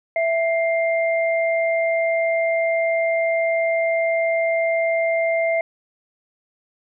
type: tone pair together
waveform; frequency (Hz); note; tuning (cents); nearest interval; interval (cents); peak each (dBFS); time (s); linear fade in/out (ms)
sine; 661.5 / 2100; E5 / C7; +6 / +6; octave + minor sixth; 2000; -18 / -24; 0.16-5.61; 2
effects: none